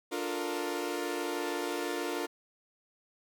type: chord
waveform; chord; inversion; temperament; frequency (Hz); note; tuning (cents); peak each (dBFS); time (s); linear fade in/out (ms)
sawtooth; Bb major seventh; first; equal with one note detuned; 293.7 / 352.5 / 440 / 466.2; D4 / F4 / A4 / Bb4; 0 / +16 / 0 / 0; -34 / -32 / -38 / -34; 0.11-2.27; 20
effects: none